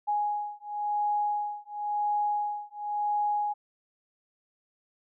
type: beating tone pair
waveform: sine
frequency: 830.6 / 831.55 Hz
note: G#5 / G#5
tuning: 0 / +2 cents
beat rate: 0.95 Hz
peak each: -30 dBFS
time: 0.07-3.54 s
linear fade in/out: 20 ms
effects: none